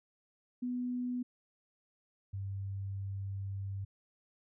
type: tone pair in turn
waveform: sine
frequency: 247.5 / 98.04 Hz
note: B3 / G2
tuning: +4 / +1 cents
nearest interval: octave + major third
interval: 1603 cents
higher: first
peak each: -33 / -36 dBFS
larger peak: first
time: 0.62-1.23 / 2.33-3.85 s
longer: second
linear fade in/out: 10 ms
effects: none